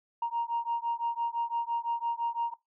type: beating tone pair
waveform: sine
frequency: 932.3 / 938.2 Hz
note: A#5 / A#5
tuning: 0 / +11 cents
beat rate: 5.9 Hz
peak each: -31 dBFS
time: 0.22-2.54 s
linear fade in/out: 5 ms
effects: noise-tail reverb RT60 0.2 s tail -21 dB re dry + tanh soft clip ceiling -23 dBFS